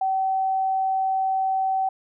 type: tone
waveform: sine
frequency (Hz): 765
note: G5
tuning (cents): -42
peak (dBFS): -20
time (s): 0.01-1.89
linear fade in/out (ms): 5
effects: none